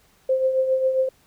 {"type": "tone with tremolo", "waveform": "sine", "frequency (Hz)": 523.3, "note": "C5", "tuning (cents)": 0, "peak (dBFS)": -15, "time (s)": [0.29, 1.09], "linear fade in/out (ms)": 5, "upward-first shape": "triangle", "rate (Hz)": 7.4, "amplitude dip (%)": 60, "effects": ["pink hiss -59 dBFS RMS until 1.26 s"]}